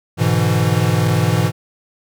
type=chord; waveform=square; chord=E dominant seventh; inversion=first; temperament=equal; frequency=103.83 / 123.47 / 146.83 / 164.81 Hz; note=G#2 / B2 / D3 / E3; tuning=0 / 0 / 0 / 0 cents; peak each=-19 / -19 / -24 / -19 dBFS; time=0.17-1.52 s; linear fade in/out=50 ms; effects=none